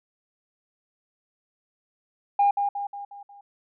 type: tone with echo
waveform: sine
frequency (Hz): 808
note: G#5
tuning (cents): -48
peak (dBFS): -15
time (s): 2.39-2.51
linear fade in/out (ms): 5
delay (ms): 180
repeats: 5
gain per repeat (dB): -6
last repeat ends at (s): 3.41
effects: tanh soft clip ceiling -13 dBFS